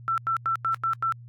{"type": "tone bursts", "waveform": "sine", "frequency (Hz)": 1339, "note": "E6", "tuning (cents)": 27, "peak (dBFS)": -22, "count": 6, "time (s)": [0.08, 1.123], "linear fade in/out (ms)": 0, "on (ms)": 98, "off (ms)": 91, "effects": ["added 119 Hz sine -42 dBFS peak until 1.28 s", "AAC 64 kbps"]}